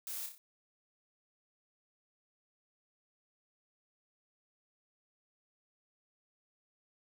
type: noise with echo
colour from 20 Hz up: blue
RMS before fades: -42 dBFS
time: 0.07-0.26 s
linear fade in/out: 0 ms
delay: 30 ms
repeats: 4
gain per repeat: -5 dB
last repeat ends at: 0.38 s
effects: none